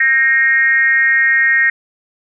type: tone with frequency modulation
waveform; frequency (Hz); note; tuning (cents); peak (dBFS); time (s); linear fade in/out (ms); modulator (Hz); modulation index
sine; 1864.7; A#6; 0; -9; 0-1.7; 5; 268; 0.73
effects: none